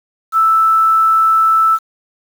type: tone with quantisation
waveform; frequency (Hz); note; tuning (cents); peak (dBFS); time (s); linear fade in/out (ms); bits
sine; 1318.5; E6; 0; -8; 0.32-1.79; 50; 6
effects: none